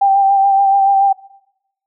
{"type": "tone with vibrato", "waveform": "sine", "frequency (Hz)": 787, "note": "G5", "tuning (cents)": 7, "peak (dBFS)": -8, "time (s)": [0.01, 1.13], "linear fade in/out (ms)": 10, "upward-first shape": "sine", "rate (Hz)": 7, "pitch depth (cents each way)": 24, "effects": ["noise-tail reverb RT60 0.8 s tail -20 dB re dry"]}